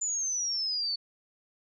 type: exponential sweep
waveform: sine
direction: down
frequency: 7090 to 4435 Hz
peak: -28 dBFS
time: 0.01-0.96 s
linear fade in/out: 10 ms
effects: none